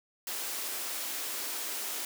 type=high-pass noise; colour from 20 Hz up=white; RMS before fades=-36 dBFS; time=0.27-2.05 s; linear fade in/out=2 ms; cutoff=260 Hz; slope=24 dB/octave; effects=none